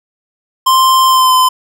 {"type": "tone with pitch glide", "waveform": "square", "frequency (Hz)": [1046.5, 1024.4], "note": ["C6", "C6"], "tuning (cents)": [0, -37], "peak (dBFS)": -7, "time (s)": [0.66, 1.49], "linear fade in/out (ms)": 10, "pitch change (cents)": -37, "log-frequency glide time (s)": [1.07, 1.33], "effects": []}